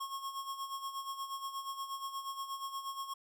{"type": "tone with tremolo", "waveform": "square", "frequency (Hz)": 1089, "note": "C#6", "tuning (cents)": -31, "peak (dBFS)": -37, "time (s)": [0, 3.14], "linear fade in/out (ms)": 10, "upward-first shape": "sine", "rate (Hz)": 8.4, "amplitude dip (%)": 65, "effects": []}